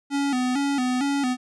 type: tone with vibrato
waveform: square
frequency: 265.9 Hz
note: C4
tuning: 28 cents sharp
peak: -22 dBFS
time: 0.1-1.37 s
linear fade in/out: 50 ms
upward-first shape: square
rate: 2.2 Hz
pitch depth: 96 cents each way
effects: resampled to 22050 Hz